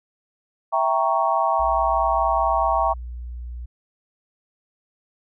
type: chord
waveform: sine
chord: E diminished seventh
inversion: none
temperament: equal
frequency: 659.3 / 784 / 932.3 / 1108.7 Hz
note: E5 / G5 / Bb5 / Db6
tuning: 0 / 0 / 0 / 0 cents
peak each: -23 dBFS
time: 0.72-2.94 s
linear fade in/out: 20 ms
type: tone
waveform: sine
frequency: 60.2 Hz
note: B1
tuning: 44 cents flat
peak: -30 dBFS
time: 1.59-3.66 s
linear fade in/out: 10 ms
effects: none